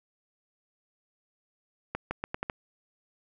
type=accelerating click train; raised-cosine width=0.5 ms; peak=-16 dBFS; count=6; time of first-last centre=1.95-2.498 s; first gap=160 ms; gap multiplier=0.81; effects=none